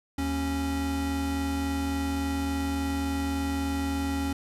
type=tone pair together; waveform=square; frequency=77.3 / 275.6 Hz; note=D#2 / C#4; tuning=-11 / -10 cents; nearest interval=octave + minor seventh; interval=2201 cents; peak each=-32 / -29 dBFS; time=0.18-4.33 s; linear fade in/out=5 ms; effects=resampled to 32000 Hz